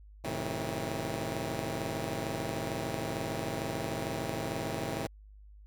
10% pulse chord, F# diminished seventh, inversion none, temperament just, 92.5 / 111 / 133.2 / 159.84 Hz, F#2 / A2 / C3 / Eb3, 0 / +16 / +31 / +47 cents, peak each -35 / -30 / -31 / -30 dBFS, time 0.24-5.07 s, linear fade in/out 5 ms, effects added 51 Hz sine -50 dBFS peak until 5.66 s

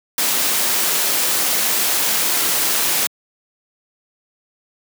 white noise, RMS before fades -18 dBFS, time 0.18-3.07 s, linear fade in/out 2 ms, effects high-pass 200 Hz 12 dB/octave

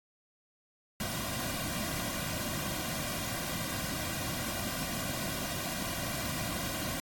pink noise with comb filter, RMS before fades -35 dBFS, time 1-7 s, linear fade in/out 2 ms, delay 2.3 ms, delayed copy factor -0.95, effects AAC 64 kbps

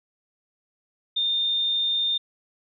sine tone, 3626 Hz, A#7, 49 cents flat, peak -21 dBFS, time 1.16-2.18 s, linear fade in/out 10 ms, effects none

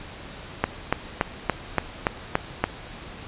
click train, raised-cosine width 0.5 ms, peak -4 dBFS, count 8, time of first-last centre 0.64-2.64 s, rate 3.5 Hz, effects pink hiss -40 dBFS RMS until 3.27 s + resampled to 8000 Hz

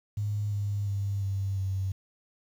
sine tone with pitch steps, 103.83 / 101.75 / 99.72 / 97.72 / 95.76 Hz, G#2 / G#2 / G2 / G2 / G2, 0 / -35 / +30 / -5 / -40 cents, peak -27 dBFS, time 0.17-1.92 s, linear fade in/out 5 ms, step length 350 ms, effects 9-bit

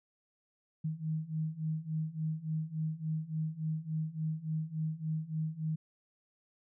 sine beating tone pair, 155.56 / 159.06 Hz, D#3 / D#3, 0 / +38 cents, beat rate 3.5 Hz, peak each -37 / -35 dBFS, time 0.84-5.76 s, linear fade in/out 10 ms, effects none

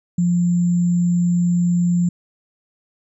sine tone with sample-and-hold, 174.61 Hz, F3, in tune, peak -14 dBFS, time 0.18-2.09 s, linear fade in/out 5 ms, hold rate 7350 Hz, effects resampled to 22050 Hz

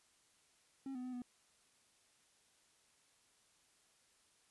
triangle tone with pitch steps, 269.7 / 250.7 / 253.1 / 246.2 Hz, C#4 / B3 / B3 / B3, -47 / +26 / +43 / -5 cents, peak -40 dBFS, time 0.86-1.22 s, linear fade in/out 2 ms, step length 90 ms, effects white hiss -72 dBFS RMS until 4.5 s + resampled to 24000 Hz

